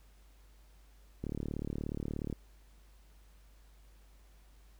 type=click train; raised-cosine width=3 ms; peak=-24 dBFS; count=41; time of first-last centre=1.24-2.327 s; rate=36.8 Hz; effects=added 50 Hz sine -57 dBFS peak until 4.79 s + pink hiss -68 dBFS RMS until 4.79 s